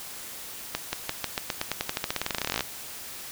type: accelerating click train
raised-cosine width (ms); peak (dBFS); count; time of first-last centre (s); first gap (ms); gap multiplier
0.2; -9; 29; 0.75-2.607; 180; 0.91
effects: white hiss -40 dBFS RMS until 3.31 s